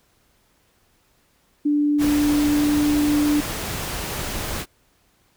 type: tone with pitch glide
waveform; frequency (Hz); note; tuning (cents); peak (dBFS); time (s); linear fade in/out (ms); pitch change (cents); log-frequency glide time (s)
sine; 293.7 to 295.4; D4 to D4; 0 to +10; -16; 1.65-3.41; 10; +10; 1.87-3.06
type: noise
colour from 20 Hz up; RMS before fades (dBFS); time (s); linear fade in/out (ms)
pink; -28; 1.98-4.66; 50
effects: pink hiss -62 dBFS RMS until 5.36 s